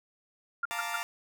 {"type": "tone bursts", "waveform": "sine", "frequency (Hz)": 1396.9, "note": "F6", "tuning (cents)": 0, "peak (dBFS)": -27, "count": 3, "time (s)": [0.63, 0.962], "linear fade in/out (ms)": 5, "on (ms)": 24, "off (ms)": 130}
{"type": "chord", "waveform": "20% pulse", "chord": "Bb major seventh", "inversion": "second", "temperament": "equal with one note detuned", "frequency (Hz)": [698.5, 883.1, 932.3, 1174.7], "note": ["F5", "A5", "Bb5", "D6"], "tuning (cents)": [0, 6, 0, 0], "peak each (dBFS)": -34, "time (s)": [0.71, 1.03], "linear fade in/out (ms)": 0}
{"effects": []}